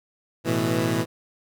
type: chord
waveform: 15% pulse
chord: A suspended second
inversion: none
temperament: equal with one note detuned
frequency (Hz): 110 / 124.4 / 164.81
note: A2 / B2 / E3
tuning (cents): 0 / +13 / 0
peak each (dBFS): -20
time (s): 0.44-1.06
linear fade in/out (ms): 50
effects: none